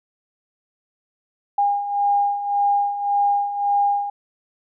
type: beating tone pair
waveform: sine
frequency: 809 / 810.8 Hz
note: G#5 / G#5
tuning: -46 / -42 cents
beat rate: 1.8 Hz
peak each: -24 / -18 dBFS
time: 1.58-4.1 s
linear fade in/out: 5 ms
effects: none